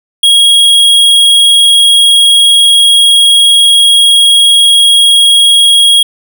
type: tone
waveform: square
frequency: 3293 Hz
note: G#7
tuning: 15 cents flat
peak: -3 dBFS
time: 0.23-6.03 s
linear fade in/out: 5 ms
effects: none